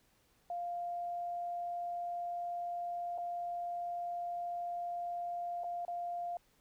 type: tone with dropouts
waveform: sine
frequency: 698.5 Hz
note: F5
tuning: in tune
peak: -36 dBFS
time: 0.5-6.37 s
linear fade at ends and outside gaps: 2 ms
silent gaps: 3.178-3.183 / 5.636-5.642 / 5.851-5.88 s
effects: pink hiss -71 dBFS RMS until 6.6 s